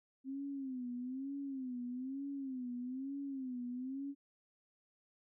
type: tone with vibrato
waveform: sine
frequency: 261.6 Hz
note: C4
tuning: in tune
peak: -39 dBFS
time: 0.24-4.15 s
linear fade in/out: 50 ms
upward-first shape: sine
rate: 1.1 Hz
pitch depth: 120 cents each way
effects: none